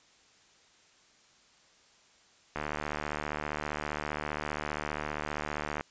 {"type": "click train", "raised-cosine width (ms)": 0.5, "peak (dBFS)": -18, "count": 245, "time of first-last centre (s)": [2.56, 5.809], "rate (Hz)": 75.1, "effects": ["white hiss -62 dBFS RMS until 5.9 s", "resampled to 16000 Hz"]}